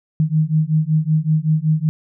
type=beating tone pair; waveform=sine; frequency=153.5 / 158.8 Hz; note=D#3 / D#3; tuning=-23 / +36 cents; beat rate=5.3 Hz; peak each=-17 dBFS; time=0.2-1.89 s; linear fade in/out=0 ms; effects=none